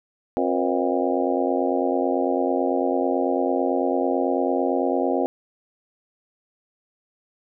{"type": "harmonic tone with a mistuned harmonic", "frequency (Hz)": 89, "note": "F2", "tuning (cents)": 33, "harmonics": [3, 4, 5, 6, 7, 8, 9], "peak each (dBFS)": [-25, -26, -27, -28, -28, -29, -30], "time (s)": [0.37, 5.26], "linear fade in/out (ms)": 0, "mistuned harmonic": 5, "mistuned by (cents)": 110, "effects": []}